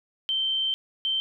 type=tone pair in turn; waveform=sine; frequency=3116 / 3116 Hz; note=G7 / G7; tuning=-11 / -11 cents; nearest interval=unison; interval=0 cents; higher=neither; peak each=-23 dBFS; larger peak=neither; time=0.29-0.74 / 1.05-1.2 s; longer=first; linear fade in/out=0 ms; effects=none